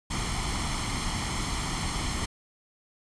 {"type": "noise with comb filter", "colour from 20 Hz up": "pink", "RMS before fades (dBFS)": -30, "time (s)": [0.1, 2.26], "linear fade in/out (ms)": 10, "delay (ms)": 0.94, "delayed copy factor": 0.65, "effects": ["resampled to 22050 Hz"]}